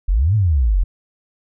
sine exponential two-way sweep, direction up then down, 39.66 to 112.8 to 39.66 Hz, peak -12 dBFS, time 0.08-0.84 s, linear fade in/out 10 ms, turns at 0.35 s, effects none

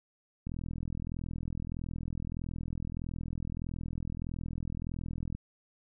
click train, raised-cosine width 5 ms, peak -25 dBFS, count 204, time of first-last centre 0.47-5.35 s, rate 41.6 Hz, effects none

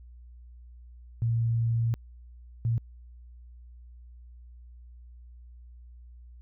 sine tone bursts at uneven times, 115.5 Hz, A#2, 16 cents flat, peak -23 dBFS, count 2, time 1.22-1.94 / 2.65-2.78 s, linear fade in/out 0 ms, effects added 60 Hz sine -46 dBFS peak until 6.41 s

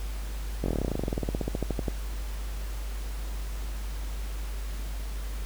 slowing click train, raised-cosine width 2 ms, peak -15 dBFS, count 27, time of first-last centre 0.64-1.882 s, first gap 21 ms, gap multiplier 1.06, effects added 50 Hz sine -31 dBFS peak until 5.45 s + pink hiss -45 dBFS RMS until 5.45 s

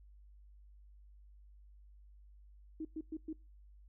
sine tone bursts, 315.2 Hz, D#4, 23 cents sharp, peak -38 dBFS, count 4, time 2.8-3.33 s, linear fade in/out 5 ms, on 50 ms, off 110 ms, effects noise-tail reverb RT60 0.3 s tail -24 dB re dry + added 50 Hz sine -56 dBFS peak until 3.88 s

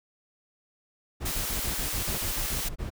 brown noise bursts, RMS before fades -33 dBFS, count 12, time 1.2-2.904 s, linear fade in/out 20 ms, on 120 ms, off 24 ms
white high-pass noise, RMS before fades -32 dBFS, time 1.25-2.69 s, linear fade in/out 10 ms, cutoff 250 Hz, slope 96 dB/octave
effects none

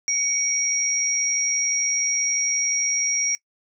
sine tone pair together, 2247 / 5662 Hz, C#7 / F8, +23 / +23 cents, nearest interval octave + major third, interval 1600 cents, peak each -27 / -21 dBFS, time 0.08-3.35 s, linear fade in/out 0 ms, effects noise-tail reverb RT60 0.1 s tail -21 dB re dry

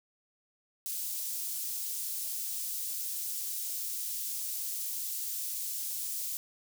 white high-pass noise, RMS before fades -36 dBFS, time 0.86-6.37 s, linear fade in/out 0 ms, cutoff 6000 Hz, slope 12 dB/octave, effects none

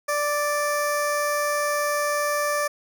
15% pulse tone with notch filter, 587 Hz, D5, 1 cent flat, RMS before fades -24 dBFS, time 0.08-2.68 s, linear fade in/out 10 ms, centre 3000 Hz, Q 1.3, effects none

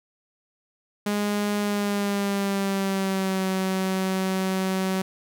sawtooth tone with pitch glide, 206.2 to 189.09 Hz, G#3 to F#3, -12 to +38 cents, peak -19 dBFS, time 1.06-5.02 s, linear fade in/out 5 ms, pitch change -150 cents, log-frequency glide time 1.6-3.45 s, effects none

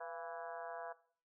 harmonic tone with a mistuned harmonic, 164.81 Hz, E3, in tune, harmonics 3 / 4 / 5 / 6 / 7 / 8 / 9 / 10, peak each -51 / -47 / -54 / -51 / -56 / -58 / -55 / -56 dBFS, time 0-0.93 s, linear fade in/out 10 ms, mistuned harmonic 4, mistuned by +56 cents, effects noise-tail reverb RT60 0.5 s tail -18 dB re dry

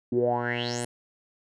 10% pulse tone with low-pass filter sweep, 120.2 Hz, B2, 46 cents flat, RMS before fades -27 dBFS, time 0.12-0.85 s, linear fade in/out 5 ms, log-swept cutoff 280 to 10000 Hz, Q 8.3, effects none

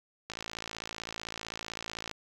click train, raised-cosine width 0.2 ms, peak -20 dBFS, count 102, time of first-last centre 0.3-2.113 s, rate 55.7 Hz, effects 8-bit

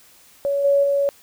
sine tone with level steps, 562 Hz, C#5, 24 cents sharp, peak -18 / -13 / -16 dBFS, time 0.45-1.09 s, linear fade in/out 0 ms, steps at 0.64 / 0.83 s, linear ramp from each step 10 ms, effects white hiss -51 dBFS RMS until 1.22 s

